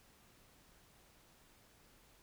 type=silence; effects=pink hiss -66 dBFS RMS until 2.22 s